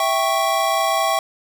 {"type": "chord", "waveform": "square", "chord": "C# diminished", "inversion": "first", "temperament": "equal", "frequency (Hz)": [659.3, 784, 1108.7], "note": ["E5", "G5", "C#6"], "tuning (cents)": [0, 0, 0], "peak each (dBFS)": -22, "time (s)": [0, 1.19], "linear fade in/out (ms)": 2, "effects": []}